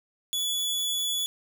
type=tone; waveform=sawtooth; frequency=3419 Hz; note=G#7; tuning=50 cents sharp; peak=-23 dBFS; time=0.33-1.26 s; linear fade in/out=0 ms; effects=none